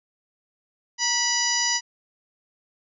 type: harmonic tone with a mistuned harmonic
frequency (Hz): 979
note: B5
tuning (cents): -15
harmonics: 1 / 2 / 3 / 4 / 5 / 6 / 7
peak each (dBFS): -31 / -28 / -31 / -36 / -26 / -25 / -32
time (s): 0.98-1.81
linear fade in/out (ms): 50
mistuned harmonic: 1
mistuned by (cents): -61
effects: none